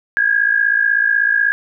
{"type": "tone pair together", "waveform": "sine", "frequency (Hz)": [1622, 1678.2], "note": ["G#6", "G#6"], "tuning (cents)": [-41, 18], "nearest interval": "minor second", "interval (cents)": 59, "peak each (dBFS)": [-14, -16], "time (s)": [0.17, 1.52], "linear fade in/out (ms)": 0, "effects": []}